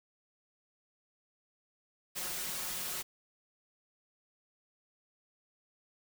white noise with comb filter, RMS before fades -38 dBFS, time 2.15-3.03 s, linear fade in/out 20 ms, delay 5.5 ms, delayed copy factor +0.8, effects none

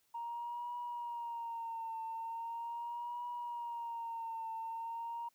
sine tone with vibrato, 932.3 Hz, A#5, in tune, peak -38 dBFS, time 0.14-5.29 s, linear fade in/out 10 ms, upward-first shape triangle, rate 0.4 Hz, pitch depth 64 cents each way, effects tanh soft clip ceiling -34 dBFS + white hiss -75 dBFS RMS until 5.34 s

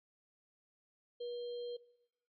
sine tone with sample-and-hold, 482.2 Hz, B4, 41 cents flat, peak -39 dBFS, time 1.2-1.77 s, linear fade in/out 10 ms, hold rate 3675 Hz, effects noise-tail reverb RT60 0.8 s tail -20 dB re dry + resampled to 11025 Hz

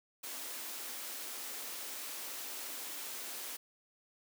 white high-pass noise, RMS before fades -43 dBFS, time 0.23-3.57 s, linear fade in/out 10 ms, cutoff 230 Hz, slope 96 dB/octave, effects none

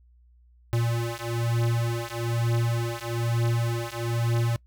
square beating tone pair, 116.54 / 117.64 Hz, A#2 / A#2, 0 / +16 cents, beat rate 1.1 Hz, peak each -28 dBFS, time 0.73-4.56 s, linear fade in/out 0 ms, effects noise-tail reverb RT60 0.1 s tail -23 dB re dry + added 60 Hz sine -54 dBFS peak until 4.66 s

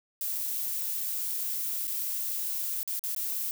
violet noise with dropouts, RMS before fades -32 dBFS, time 0.21-3.51 s, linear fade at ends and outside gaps 1 ms, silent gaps 1.871-1.877 / 2.831-2.876 / 2.994-3.038 / 3.149-3.163 s, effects none

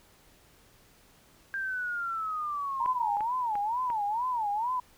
sine linear sweep, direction down, 1598 to 902 Hz, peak -30 dBFS, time 1.54-3.17 s, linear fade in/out 0 ms
sine tone with vibrato, 910 Hz, A#5, 42 cents flat, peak -27 dBFS, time 2.8-4.8 s, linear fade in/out 5 ms, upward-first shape sine, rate 2.2 Hz, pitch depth 200 cents each way
click train, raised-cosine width 0.5 ms, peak -26 dBFS, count 4, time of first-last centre 2.86-3.902 s, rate 2.88 Hz
effects pink hiss -60 dBFS RMS until 4.97 s

